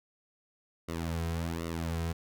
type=tone with flanger; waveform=sawtooth; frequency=83.1 Hz; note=E2; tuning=15 cents sharp; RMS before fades=-34 dBFS; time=0.88-2.13 s; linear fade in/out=10 ms; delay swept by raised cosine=1.2 to 3.5 ms; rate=1.3 Hz; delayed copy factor=-0.9; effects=none